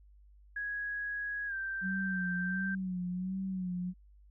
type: tone with pitch glide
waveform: sine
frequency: 1661.2 to 1568 Hz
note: G#6 to G6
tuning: 0 to 0 cents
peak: -34 dBFS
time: 0.56-2.75 s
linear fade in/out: 5 ms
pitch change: -100 cents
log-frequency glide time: 1.47-1.54 s
type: tone with vibrato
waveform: sine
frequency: 185 Hz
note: F#3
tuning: in tune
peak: -33 dBFS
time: 1.81-3.94 s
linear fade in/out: 50 ms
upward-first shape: sine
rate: 1.4 Hz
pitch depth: 60 cents each way
effects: added 50 Hz sine -56 dBFS peak until 4.3 s